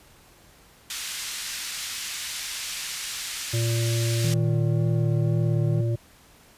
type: band-pass noise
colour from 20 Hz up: white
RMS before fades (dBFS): -33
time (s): 0.9-4.34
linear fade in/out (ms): 2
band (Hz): 1800 to 7200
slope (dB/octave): 12
type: harmonic tone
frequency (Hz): 115.8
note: A#2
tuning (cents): -11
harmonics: 1 / 3 / 5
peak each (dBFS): -22 / -32 / -36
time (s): 3.53-5.96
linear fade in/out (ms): 10
type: tone with vibrato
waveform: triangle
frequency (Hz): 155.56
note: D#3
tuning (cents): 0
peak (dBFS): -22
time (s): 4.24-5.81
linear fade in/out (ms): 5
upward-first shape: sine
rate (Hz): 2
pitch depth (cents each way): 34
effects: pink hiss -54 dBFS RMS until 6.57 s + resampled to 32000 Hz

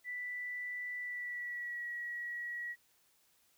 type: tone with pitch glide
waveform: sine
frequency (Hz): 1975.5 to 1918.2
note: B6 to A#6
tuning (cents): 0 to +49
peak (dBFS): -38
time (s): 0.04-2.76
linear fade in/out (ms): 50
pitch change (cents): -51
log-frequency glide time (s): 0.98-1.87
effects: white hiss -71 dBFS RMS until 3.57 s

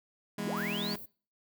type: chord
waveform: sawtooth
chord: E major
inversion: none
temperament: just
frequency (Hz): 164.81 / 206 / 247.2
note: E3 / G#3 / B3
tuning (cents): 0 / -14 / +2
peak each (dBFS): -36 / -31 / -37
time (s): 0.38-0.96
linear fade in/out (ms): 5
type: linear sweep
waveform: sine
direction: up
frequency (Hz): 75.8 to 4777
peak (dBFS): -35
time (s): 0.45-0.95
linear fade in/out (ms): 20
type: band-stop noise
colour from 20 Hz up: white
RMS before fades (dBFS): -46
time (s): 0.56-1.06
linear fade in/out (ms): 10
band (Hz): 490 to 14000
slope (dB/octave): 24
effects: noise-tail reverb RT60 0.4 s tail -23 dB re dry

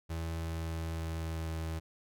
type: tone with pitch glide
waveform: 35% pulse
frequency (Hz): 81.9 to 80.87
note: E2 to E2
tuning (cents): -11 to -33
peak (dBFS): -33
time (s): 0.09-1.8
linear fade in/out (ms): 20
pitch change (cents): -22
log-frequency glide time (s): 0.65-1.54
effects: none

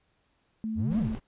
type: tone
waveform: sine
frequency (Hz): 220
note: A3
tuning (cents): 0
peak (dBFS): -29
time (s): 0.64-1.15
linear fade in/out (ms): 0
type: exponential two-way sweep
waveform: triangle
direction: up then down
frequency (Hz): 73.4 to 245 to 73.4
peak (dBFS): -25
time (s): 0.75-1.11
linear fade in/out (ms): 50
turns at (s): 0.99
type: noise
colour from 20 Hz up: brown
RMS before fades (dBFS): -38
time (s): 0.9-1.2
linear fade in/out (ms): 20
effects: pink hiss -71 dBFS RMS until 1.27 s + resampled to 8000 Hz

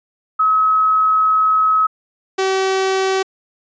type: tone pair in turn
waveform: sine / sawtooth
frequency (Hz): 1281 / 382.2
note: E6 / G4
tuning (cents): -50 / -44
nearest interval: octave + major sixth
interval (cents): 2094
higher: first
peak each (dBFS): -11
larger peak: neither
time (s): 0.39-1.87 / 2.38-3.23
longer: first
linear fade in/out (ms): 10
effects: resampled to 16000 Hz

